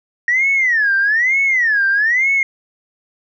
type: tone with vibrato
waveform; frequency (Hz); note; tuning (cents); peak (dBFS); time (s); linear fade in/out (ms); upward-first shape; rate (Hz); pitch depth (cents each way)
sine; 1864.7; A#6; 0; -11; 0.28-2.43; 2; sine; 1.1; 290
effects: tanh soft clip ceiling -7 dBFS